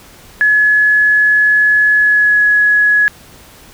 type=tone with pitch glide; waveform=sine; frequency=1700 to 1684.4 Hz; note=G#6 to G#6; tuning=+40 to +24 cents; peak=-7 dBFS; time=0.41-3.08 s; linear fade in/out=0 ms; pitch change=-16 cents; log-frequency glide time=1.96-2.45 s; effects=pink hiss -40 dBFS RMS until 3.73 s